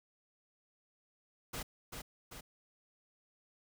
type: noise with echo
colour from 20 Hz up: pink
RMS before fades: -41 dBFS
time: 1.53-1.63 s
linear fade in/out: 10 ms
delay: 390 ms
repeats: 2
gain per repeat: -4 dB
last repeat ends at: 2.41 s
effects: none